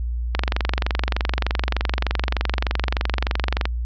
click train, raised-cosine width 0.3 ms, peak -5 dBFS, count 78, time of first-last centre 0.35-3.655 s, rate 23.3 Hz, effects added 59 Hz sine -22 dBFS peak until 3.85 s + resampled to 16000 Hz

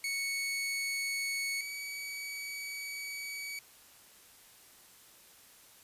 sawtooth tone pair in turn, 2217 / 2268 Hz, C#7 / C#7, 0 / +39 cents, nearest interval unison, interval 39 cents, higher second, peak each -29 / -35 dBFS, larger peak first, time 0.04-1.61 / 1.61-3.59 s, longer second, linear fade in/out 2 ms, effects white hiss -58 dBFS RMS until 5.83 s + resampled to 32000 Hz

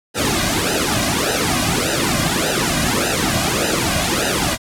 pink noise with flanger, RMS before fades -18 dBFS, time 0.14-4.58 s, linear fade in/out 50 ms, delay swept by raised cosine 0.89 to 2.29 ms, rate 1.7 Hz, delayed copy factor -0.95, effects low-pass 11000 Hz 12 dB/octave

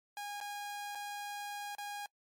sawtooth tone with dropouts, 819 Hz, G#5, 24 cents flat, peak -36 dBFS, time 0.17-2.06 s, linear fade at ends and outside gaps 1 ms, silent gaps 0.403-0.411 / 0.95-0.954 / 1.751-1.783 s, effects noise-tail reverb RT60 0.1 s tail -24 dB re dry + MP3 64 kbps

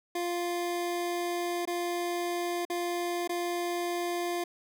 25% pulse tone with dropouts, 348.9 Hz, F4, 2 cents flat, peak -26 dBFS, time 0.15-4.44 s, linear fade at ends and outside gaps 5 ms, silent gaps 1.654-1.674 / 2.652-2.699 / 3.276-3.293 s, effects none

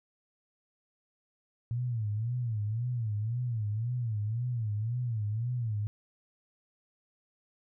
sine tone with vibrato, 113.8 Hz, A#2, 41 cents flat, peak -29 dBFS, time 1.71-5.87 s, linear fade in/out 0 ms, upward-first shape sine, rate 1.9 Hz, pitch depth 160 cents each way, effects none

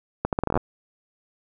accelerating click train, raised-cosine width 1 ms, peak -8 dBFS, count 11, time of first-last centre 0.25-0.575 s, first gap 78 ms, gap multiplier 0.78, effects none

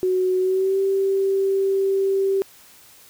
sine tone with pitch glide, 370 to 389.1 Hz, F#4 to G4, 0 to -13 cents, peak -17 dBFS, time 0.03-2.42 s, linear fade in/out 0 ms, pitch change +87 cents, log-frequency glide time 0.39-0.79 s, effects white hiss -49 dBFS RMS until 3.09 s

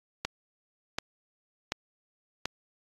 click train, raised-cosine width 0.2 ms, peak -12 dBFS, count 4, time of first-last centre 0.25-2.456 s, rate 1.36 Hz, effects AAC 32 kbps

